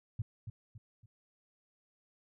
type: tone with echo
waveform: sine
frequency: 110 Hz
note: A2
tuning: in tune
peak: -31 dBFS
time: 0.19-0.22 s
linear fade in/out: 5 ms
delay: 280 ms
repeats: 3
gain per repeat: -8 dB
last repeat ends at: 1.06 s
effects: none